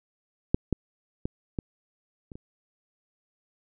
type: clicks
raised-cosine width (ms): 3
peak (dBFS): -7 / -11 / -16 / -16 / -29 / -28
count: 6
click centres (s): 0.545 / 0.727 / 1.255 / 1.588 / 2.318 / 2.355
effects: none